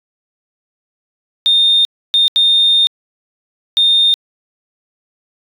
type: tone bursts at uneven times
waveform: sine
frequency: 3648 Hz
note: A#7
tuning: 38 cents flat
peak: -7 dBFS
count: 4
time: 1.46-1.85 / 2.14-2.28 / 2.36-2.87 / 3.77-4.14 s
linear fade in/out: 0 ms
effects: tanh soft clip ceiling -3 dBFS